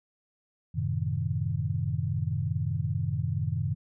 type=chord; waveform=sine; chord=F# diminished seventh; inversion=none; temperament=equal; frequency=92.5 / 110 / 130.81 / 155.56 Hz; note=F#2 / A2 / C3 / Eb3; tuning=0 / 0 / 0 / 0 cents; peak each=-32 dBFS; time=0.74-3.75 s; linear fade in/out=20 ms; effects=none